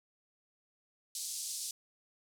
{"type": "band-pass noise", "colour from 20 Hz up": "white", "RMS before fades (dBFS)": -40, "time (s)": [1.15, 1.71], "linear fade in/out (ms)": 2, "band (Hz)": [4300, 9900], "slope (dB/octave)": 24, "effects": []}